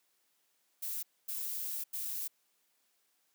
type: noise bursts at uneven times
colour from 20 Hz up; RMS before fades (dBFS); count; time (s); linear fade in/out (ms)
violet; -38; 3; 0.82-1.03 / 1.28-1.84 / 1.93-2.28; 10
effects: white hiss -75 dBFS RMS until 3.34 s + high-pass 200 Hz 12 dB/octave